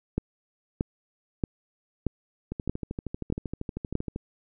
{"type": "two click trains", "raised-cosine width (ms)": 3, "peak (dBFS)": [-12, -19], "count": [7, 22], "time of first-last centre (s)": [[0.18, 3.954], [2.52, 4.161]], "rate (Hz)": [1.59, 12.8], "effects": []}